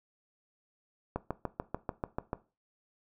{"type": "click train", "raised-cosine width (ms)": 1, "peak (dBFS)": -18, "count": 9, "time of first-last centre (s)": [1.16, 2.331], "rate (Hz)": 6.83, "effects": ["noise-tail reverb RT60 0.3 s tail -17 dB re dry"]}